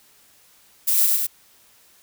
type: noise with echo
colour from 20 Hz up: violet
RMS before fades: -19 dBFS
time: 0.87-1.07 s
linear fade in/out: 10 ms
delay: 100 ms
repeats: 2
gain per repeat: -2 dB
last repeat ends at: 1.27 s
effects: white hiss -55 dBFS RMS until 2.02 s